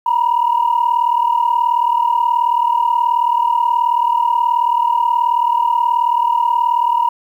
sine tone pair together, 935.4 / 974 Hz, A#5 / B5, +6 / -24 cents, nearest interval minor second, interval 70 cents, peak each -14 dBFS, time 0.06-7.09 s, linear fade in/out 5 ms, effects tanh soft clip ceiling -6 dBFS + 8-bit

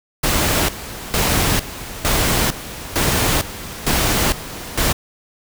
pink noise with tremolo, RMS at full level -17 dBFS, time 0.23-4.93 s, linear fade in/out 10 ms, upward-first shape square, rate 1.1 Hz, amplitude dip 80%, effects none

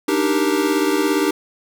square chord, Eb major seventh, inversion third, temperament equal, 293.7 / 311.1 / 392 / 466.2 Hz, D4 / Eb4 / G4 / Bb4, 0 / 0 / 0 / 0 cents, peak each -22 / -22 / -21 / -26 dBFS, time 0.08-1.31 s, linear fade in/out 5 ms, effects none

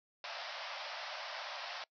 pink band-pass noise, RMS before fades -44 dBFS, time 0.24-1.84 s, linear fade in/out 2 ms, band 560 to 5500 Hz, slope 96 dB/octave, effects noise-tail reverb RT60 0.1 s tail -23 dB re dry

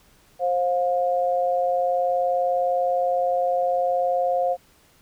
sine tone pair together, 530 / 710.5 Hz, C5 / F5, +22 / +30 cents, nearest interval perfect fourth, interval 508 cents, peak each -22 dBFS, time 0.39-4.57 s, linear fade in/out 50 ms, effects pink hiss -57 dBFS RMS until 5.01 s

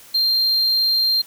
triangle tone, 4181 Hz, C8, 2 cents flat, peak -14 dBFS, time 0.14-1.22 s, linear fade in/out 10 ms, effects white hiss -45 dBFS RMS until 1.26 s

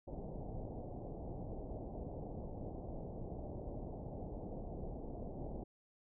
pink low-pass noise, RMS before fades -45 dBFS, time 0.07-5.64 s, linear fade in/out 10 ms, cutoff 770 Hz, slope 48 dB/octave, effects none

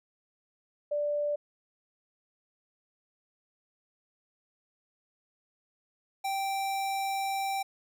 sine / square tone pair in turn, 587.3 / 781.5 Hz, D5 / G5, 0 / -6 cents, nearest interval perfect fourth, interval 494 cents, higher second, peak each -27 / -30 dBFS, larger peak first, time 0.91-1.36 / 6.24-7.63 s, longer second, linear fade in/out 10 ms, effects none

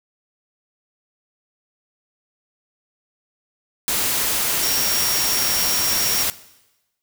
sine tone in noise, 5590 Hz, F8, 1 cent sharp, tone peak -23 dBFS, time 4.63-6.23 s, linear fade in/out 0 ms, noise white, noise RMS -21 dBFS, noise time 3.88-6.3 s, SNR -5 dB, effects noise-tail reverb RT60 1.0 s tail -18 dB re dry

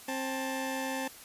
20% pulse tone pair together, 264.8 / 880 Hz, C4 / A5, +21 / 0 cents, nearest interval octave + major sixth, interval 2079 cents, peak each -29 / -32 dBFS, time 0.08-1.08 s, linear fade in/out 5 ms, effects white hiss -50 dBFS RMS until 1.24 s + resampled to 32000 Hz

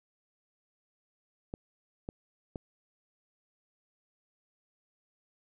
clicks, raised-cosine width 2 ms, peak -24 dBFS, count 3, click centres 1.539 / 2.089 / 2.558 s, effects none

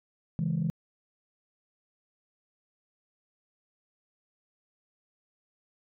sine chord, C# minor, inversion none, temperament equal, 138.59 / 164.81 / 207.7 Hz, C#3 / E3 / G#3, 0 / 0 / 0 cents, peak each -32 / -27 / -33 dBFS, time 0.39-0.7 s, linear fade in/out 0 ms, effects tanh soft clip ceiling -20 dBFS

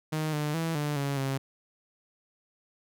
sawtooth tone with pitch steps, 155.6 / 149.4 / 164 / 147.8 / 140.3 / 135.5 Hz, D#3 / D3 / E3 / D3 / C#3 / C#3, 0 / +30 / -9 / +11 / +21 / -39 cents, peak -24 dBFS, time 0.12-1.38 s, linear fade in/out 10 ms, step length 210 ms, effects none

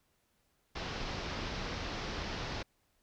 pink low-pass noise, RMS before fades -39 dBFS, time 0.75-2.63 s, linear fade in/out 10 ms, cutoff 5600 Hz, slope 48 dB/octave, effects pink hiss -75 dBFS RMS until 3.02 s

